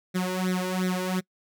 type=tone with flanger; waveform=sawtooth; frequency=184 Hz; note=F#3; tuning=9 cents flat; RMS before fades=-27 dBFS; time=0.14-1.21 s; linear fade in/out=20 ms; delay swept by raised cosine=0.51 to 2.11 ms; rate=2.8 Hz; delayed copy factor=+0.9; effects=noise-tail reverb RT60 0.1 s tail -25 dB re dry